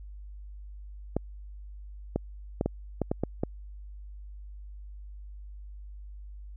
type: clicks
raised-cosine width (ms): 2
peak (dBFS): -13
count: 8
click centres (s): 1.166 / 2.16 / 2.611 / 2.66 / 3.017 / 3.115 / 3.236 / 3.435
effects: added 50 Hz sine -41 dBFS peak until 6.56 s